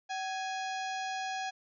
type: harmonic tone with a mistuned harmonic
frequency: 830.6 Hz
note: G#5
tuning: in tune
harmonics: 1 / 2 / 3 / 4 / 5 / 6 / 7 / 8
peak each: -35 / -41 / -45 / -47 / -49 / -51 / -52 / -53 dBFS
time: 0.09-1.51 s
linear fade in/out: 20 ms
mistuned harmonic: 1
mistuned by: -150 cents
effects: none